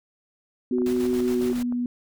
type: tone with pitch glide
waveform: sine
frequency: 249.7 to 244 Hz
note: B3 to B3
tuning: +19 to -21 cents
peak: -23 dBFS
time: 0.71-1.86 s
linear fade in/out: 2 ms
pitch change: -40 cents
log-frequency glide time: 1.09-1.62 s
type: tone with vibrato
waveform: sine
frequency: 370 Hz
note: F#4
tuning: in tune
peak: -23 dBFS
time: 0.72-1.53 s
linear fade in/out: 10 ms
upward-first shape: sine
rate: 5.7 Hz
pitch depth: 11 cents each way
type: clicks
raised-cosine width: 1 ms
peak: -27 dBFS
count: 11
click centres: 0.784 / 0.819 / 0.885 / 0.965 / 1.054 / 1.132 / 1.202 / 1.412 / 1.499 / 1.531 / 1.724 s
type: noise with tremolo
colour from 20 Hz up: pink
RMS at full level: -38 dBFS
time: 0.86-1.63 s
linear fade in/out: 2 ms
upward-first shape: square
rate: 7.2 Hz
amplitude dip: 45%
effects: none